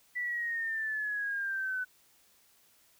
sine exponential sweep, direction down, 1975.5 to 1495 Hz, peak -31 dBFS, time 0.15-1.85 s, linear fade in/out 20 ms, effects white hiss -65 dBFS RMS until 2.99 s

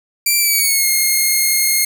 5% pulse tone with pitch glide, 2349 to 2142 Hz, D7 to C7, 0 to +40 cents, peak -3 dBFS, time 0.26-1.85 s, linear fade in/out 5 ms, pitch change -160 cents, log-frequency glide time 0.38-0.87 s, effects none

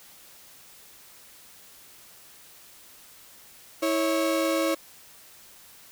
35% pulse tone pair together, 325.4 / 552 Hz, E4 / C#5, -22 / -7 cents, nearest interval major sixth, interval 915 cents, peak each -24 / -24 dBFS, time 3.82-4.75 s, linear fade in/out 10 ms, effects white hiss -51 dBFS RMS until 5.91 s

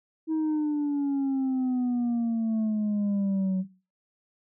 sine exponential sweep, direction down, 320 to 185 Hz, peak -21 dBFS, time 0.27-3.65 s, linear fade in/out 50 ms, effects noise-tail reverb RT60 0.3 s tail -17 dB re dry + tanh soft clip ceiling -23 dBFS

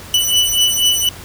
sawtooth beating tone pair, 2968 / 2972.1 Hz, F#7 / F#7, +5 / +7 cents, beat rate 4.1 Hz, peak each -12 dBFS, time 0.14-1.09 s, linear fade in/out 2 ms, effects added 90 Hz sine -39 dBFS peak until 1.24 s + pink hiss -35 dBFS RMS until 1.24 s

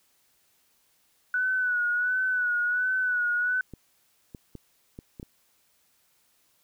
sine tone with vibrato, 1480 Hz, F#6, in tune, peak -23 dBFS, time 1.34-3.61 s, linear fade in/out 2 ms, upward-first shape sine, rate 1.4 Hz, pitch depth 46 cents each way
clicks, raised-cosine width 3 ms, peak -27 dBFS, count 6, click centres 3.737 / 4.348 / 4.553 / 4.989 / 5.198 / 5.229 s
effects white hiss -67 dBFS RMS until 6.63 s

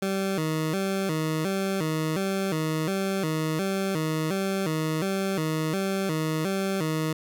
20% pulse tone with vibrato, 174.61 Hz, F3, in tune, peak -20 dBFS, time 0.02-7.13 s, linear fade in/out 5 ms, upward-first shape square, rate 1.4 Hz, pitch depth 180 cents each way, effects none

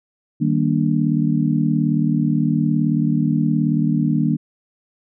sine chord, Eb major seventh, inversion none, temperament just, 155.56 / 194.45 / 233.3 / 291.7 Hz, Eb3 / G3 / Bb3 / D4, 0 / -14 / +2 / -12 cents, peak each -19 / -23 / -20 / -22 dBFS, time 0.4-4.37 s, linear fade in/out 20 ms, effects none

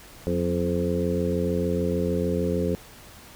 harmonic tone with a mistuned harmonic, 86.6 Hz, F2, 14 cents flat, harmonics 1 / 2 / 3 / 4 / 5 / 6, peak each -30 / -27 / -31 / -32 / -28 / -30 dBFS, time 0.27-2.75 s, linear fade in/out 0 ms, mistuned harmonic 2, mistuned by +61 cents, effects pink hiss -47 dBFS RMS until 3.35 s

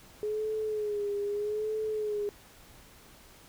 sine tone with vibrato, 420 Hz, G#4, 19 cents sharp, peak -29 dBFS, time 0.23-2.29 s, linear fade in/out 0 ms, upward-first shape sine, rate 0.8 Hz, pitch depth 58 cents each way, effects pink hiss -55 dBFS RMS until 3.48 s

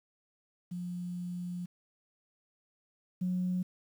sine tone pair in turn, 177.3 / 181.76 Hz, F3 / F#3, +26 / -31 cents, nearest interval unison, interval 43 cents, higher second, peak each -35 / -28 dBFS, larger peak second, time 0.71-1.66 / 3.21-3.63 s, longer first, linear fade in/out 10 ms, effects tanh soft clip ceiling -24 dBFS + 10-bit

